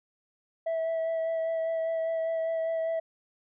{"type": "tone with vibrato", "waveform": "sine", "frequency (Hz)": 653, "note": "E5", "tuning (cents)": -17, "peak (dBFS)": -24, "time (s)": [0.66, 3], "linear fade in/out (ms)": 10, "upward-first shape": "sine", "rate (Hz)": 5, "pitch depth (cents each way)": 14, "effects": ["tanh soft clip ceiling -26 dBFS"]}